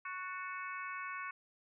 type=harmonic tone with a mistuned harmonic; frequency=370 Hz; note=F#4; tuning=in tune; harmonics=3 / 4 / 5 / 6 / 7; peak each=-43 / -45 / -51 / -47 / -51 dBFS; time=0.05-1.31 s; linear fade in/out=5 ms; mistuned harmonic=5; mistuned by=-50 cents; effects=none